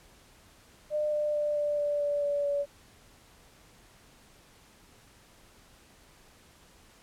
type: tone with pitch steps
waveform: sine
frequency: 602 / 597.5 / 593 / 588.6 / 584.2 / 579.8 / 575.5 / 571.2 Hz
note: D5 / D5 / D5 / D5 / D5 / D5 / D5 / D5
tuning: +43 / +30 / +17 / +4 / -9 / -22 / -35 / -48 cents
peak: -26 dBFS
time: 0.9-2.66 s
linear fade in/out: 50 ms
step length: 220 ms
effects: pink hiss -58 dBFS RMS until 7.02 s + low-pass 12000 Hz 12 dB/octave